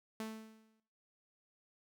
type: tone with exponential decay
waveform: sawtooth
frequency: 220 Hz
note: A3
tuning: in tune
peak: -34 dBFS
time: 0.2-0.8 s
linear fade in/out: 2 ms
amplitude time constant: 130 ms
effects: noise-tail reverb RT60 0.6 s tail -18 dB re dry